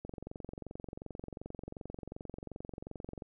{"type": "click train", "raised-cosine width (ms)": 2, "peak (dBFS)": -29, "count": 73, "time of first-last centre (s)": [0.05, 3.222], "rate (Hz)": 22.7, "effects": []}